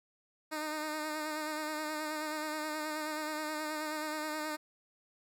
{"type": "tone with vibrato", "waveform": "10% pulse", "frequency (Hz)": 306.9, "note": "D#4", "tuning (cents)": -24, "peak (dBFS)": -27, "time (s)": [0.51, 4.57], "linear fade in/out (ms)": 20, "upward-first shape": "sine", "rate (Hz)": 9.4, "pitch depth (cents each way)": 30, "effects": []}